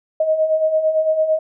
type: beating tone pair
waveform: sine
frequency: 622.3 / 631.2 Hz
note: D#5 / D#5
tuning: 0 / +25 cents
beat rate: 8.9 Hz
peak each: -22 / -15 dBFS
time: 0.2-1.39 s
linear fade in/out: 5 ms
effects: none